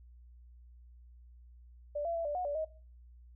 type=tone with pitch steps; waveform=sine; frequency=586 / 676 / 667 / 587 / 726 / 578 / 630 Hz; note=D5 / E5 / E5 / D5 / F#5 / D5 / D#5; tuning=-4 / +43 / +20 / -1 / -33 / -28 / +21 cents; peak=-32 dBFS; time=1.95-2.65 s; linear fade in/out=10 ms; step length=100 ms; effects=noise-tail reverb RT60 0.4 s tail -19 dB re dry + added 60 Hz sine -53 dBFS peak until 3.35 s

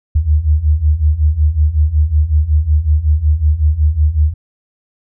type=beating tone pair; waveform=sine; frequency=73 / 78.4 Hz; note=D2 / D#2; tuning=-10 / +14 cents; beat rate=5.4 Hz; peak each=-14 / -11 dBFS; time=0.15-4.34 s; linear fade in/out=10 ms; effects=none

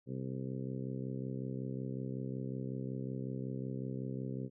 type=harmonic tone; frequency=65.41 Hz; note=C2; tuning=in tune; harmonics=2 / 3 / 4 / 5 / 6 / 7 / 8; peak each=-40 / -43 / -44 / -52 / -47 / -50 / -53 dBFS; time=0.06-4.5 s; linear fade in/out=50 ms; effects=none

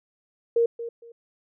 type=tone with echo; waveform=sine; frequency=466.2 Hz; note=A#4; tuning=in tune; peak=-17 dBFS; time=0.56-0.66 s; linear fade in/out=5 ms; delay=230 ms; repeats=2; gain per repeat=-13 dB; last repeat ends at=1.12 s; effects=none

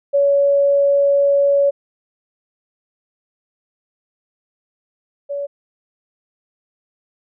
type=tone pair in turn; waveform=sine; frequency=563 / 567.2 Hz; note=C#5 / C#5; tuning=+27 / +40 cents; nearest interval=unison; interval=13 cents; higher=second; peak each=-11 / -21 dBFS; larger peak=first; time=0.13-1.71 / 5.29-5.47 s; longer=first; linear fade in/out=20 ms; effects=none

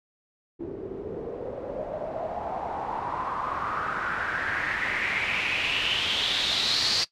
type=noise with low-pass filter sweep; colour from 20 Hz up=white; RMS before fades=-29 dBFS; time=0.59-7.05 s; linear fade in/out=20 ms; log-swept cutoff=350 to 4700 Hz; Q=5.2; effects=noise-tail reverb RT60 0.1 s tail -18 dB re dry

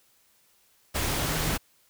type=tone in noise; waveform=sine; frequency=155.56 Hz; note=D#3; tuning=in tune; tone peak=-35 dBFS; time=1.23-1.56 s; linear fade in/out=20 ms; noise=pink; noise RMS=-28 dBFS; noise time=0.94-1.58 s; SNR=-10 dB; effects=white hiss -64 dBFS RMS until 1.89 s

